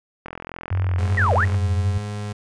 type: click train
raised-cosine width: 0.5 ms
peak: -17 dBFS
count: 56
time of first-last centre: 0.26-1.545 s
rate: 42.8 Hz
type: tone with vibrato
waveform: sine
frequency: 91.8 Hz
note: F#2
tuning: 13 cents flat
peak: -18 dBFS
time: 0.71-1.98 s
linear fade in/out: 5 ms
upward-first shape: triangle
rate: 2.7 Hz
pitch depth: 61 cents each way
type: tone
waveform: 35% pulse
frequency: 103.83 Hz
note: G#2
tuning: in tune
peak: -25 dBFS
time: 0.98-2.33 s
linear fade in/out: 10 ms
type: linear two-way sweep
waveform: sine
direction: down then up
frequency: 2009 to 437.9 to 2009 Hz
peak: -17 dBFS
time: 1.17-1.45 s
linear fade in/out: 10 ms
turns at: 1.34 s
effects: resampled to 22050 Hz